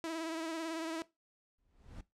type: tone with vibrato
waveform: sawtooth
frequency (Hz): 325.2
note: E4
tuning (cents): -23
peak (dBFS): -33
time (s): 0.04-1.02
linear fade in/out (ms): 0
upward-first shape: sine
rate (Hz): 18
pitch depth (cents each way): 43
type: noise with exponential growth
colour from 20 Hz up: brown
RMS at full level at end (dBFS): -43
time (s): 1.58-2.01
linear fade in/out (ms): 5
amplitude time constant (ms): 93
effects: noise-tail reverb RT60 0.2 s tail -18 dB re dry + low-pass 9000 Hz 12 dB/octave